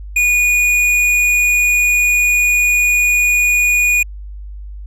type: tone with hard clipping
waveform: sine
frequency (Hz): 2455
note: D#7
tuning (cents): -24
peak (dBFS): -12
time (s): 0.16-4.03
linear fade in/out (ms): 5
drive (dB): 9
effects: added 50 Hz sine -27 dBFS peak until 4.86 s